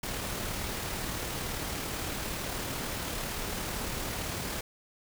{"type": "noise with amplitude modulation", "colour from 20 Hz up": "pink", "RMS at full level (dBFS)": -34, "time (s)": [0.03, 4.61], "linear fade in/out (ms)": 5, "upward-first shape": "sine", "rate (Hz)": 37.8, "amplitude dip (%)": 25, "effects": []}